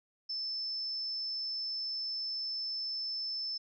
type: tone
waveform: sine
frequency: 5274 Hz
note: E8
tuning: in tune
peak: -34 dBFS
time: 0.29-3.58 s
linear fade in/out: 10 ms
effects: none